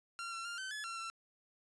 sawtooth tone with pitch steps, 1376 / 1353 / 1398 / 1535 / 1710 / 1360 / 1346 Hz, F6 / E6 / F6 / G6 / A6 / F6 / E6, -26 / +45 / +1 / -37 / -50 / -46 / +36 cents, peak -37 dBFS, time 0.19-1.1 s, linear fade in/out 0 ms, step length 130 ms, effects resampled to 22050 Hz + 12-bit

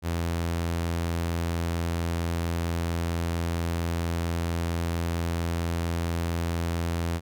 sawtooth tone, 84.4 Hz, E2, 41 cents sharp, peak -22 dBFS, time 0.02-7.21 s, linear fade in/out 50 ms, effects none

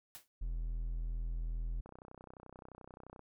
white noise with exponential decay, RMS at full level -46 dBFS, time 0.15-0.28 s, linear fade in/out 0 ms, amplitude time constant 28 ms
triangle tone, 41.2 Hz, E1, in tune, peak -33 dBFS, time 0.41-1.81 s, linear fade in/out 10 ms
click train, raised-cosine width 1 ms, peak -37 dBFS, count 43, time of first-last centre 1.86-3.193 s, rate 31.5 Hz
effects none

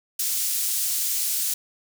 pink high-pass noise, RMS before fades -25 dBFS, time 0.19-1.54 s, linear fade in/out 5 ms, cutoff 6800 Hz, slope 12 dB/octave, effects none

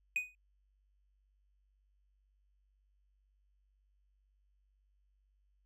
triangle tone with exponential decay, 2490 Hz, D#7, 1 cent sharp, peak -26 dBFS, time 0.16-0.35 s, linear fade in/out 1 ms, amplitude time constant 40 ms, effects added 49 Hz sine -70 dBFS peak until 5.65 s

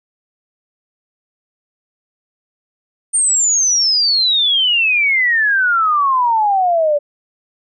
sine exponential sweep, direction down, 8940 to 571 Hz, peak -11 dBFS, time 3.13-6.99 s, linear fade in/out 20 ms, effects none

